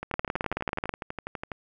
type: two click trains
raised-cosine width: 0.5 ms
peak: -18 / -12 dBFS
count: 19 / 15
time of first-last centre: 0.03-1.518 / 0.14-0.893 s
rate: 12.1 / 18.6 Hz
effects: none